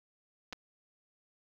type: clicks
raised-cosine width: 0.2 ms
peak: -24 dBFS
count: 2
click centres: 0.526 / 0.53 s
effects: low-pass 6000 Hz 12 dB/octave + 9-bit